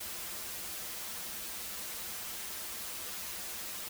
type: noise with comb filter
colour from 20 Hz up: white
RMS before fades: -41 dBFS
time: 0-3.89 s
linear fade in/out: 10 ms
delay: 7.2 ms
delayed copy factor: -0.8
effects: none